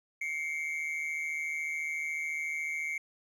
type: tone pair together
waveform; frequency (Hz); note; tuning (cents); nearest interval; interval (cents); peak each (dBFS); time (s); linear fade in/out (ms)
triangle; 2125 / 2279; C7 / C#7; +26 / +47; minor second; 121; -33 / -34; 0.21-2.98; 5
effects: none